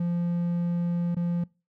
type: tone with dropouts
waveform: triangle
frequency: 173 Hz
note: F3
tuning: 16 cents flat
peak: -22 dBFS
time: 0-1.44 s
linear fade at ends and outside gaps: 5 ms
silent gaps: 1.148-1.166 s
effects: noise-tail reverb RT60 0.3 s tail -24 dB re dry